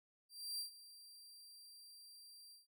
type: tone with ADSR envelope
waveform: sawtooth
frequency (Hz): 4718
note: D8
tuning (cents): +7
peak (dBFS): -37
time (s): 0.29-2.67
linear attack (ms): 300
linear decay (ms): 110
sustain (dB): -17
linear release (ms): 150
effects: none